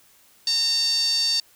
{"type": "tone with band-pass filter", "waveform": "5% pulse", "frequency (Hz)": 914, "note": "A#5", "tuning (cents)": -34, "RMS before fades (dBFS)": -22, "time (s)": [0.47, 1.4], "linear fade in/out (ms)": 2, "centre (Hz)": 4600, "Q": 6.7, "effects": ["white hiss -56 dBFS RMS until 1.55 s"]}